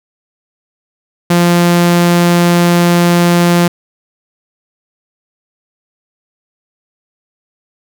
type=tone; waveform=sawtooth; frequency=173.5 Hz; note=F3; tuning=11 cents flat; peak=-3 dBFS; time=1.3-3.68 s; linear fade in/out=5 ms; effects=none